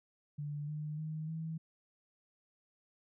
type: tone with pitch steps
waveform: sine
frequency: 146.83 / 151.39 / 156.1 / 160.95 Hz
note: D3 / D#3 / D#3 / E3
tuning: 0 / -47 / +6 / -41 cents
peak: -37 dBFS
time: 0.38-1.58 s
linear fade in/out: 10 ms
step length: 300 ms
effects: none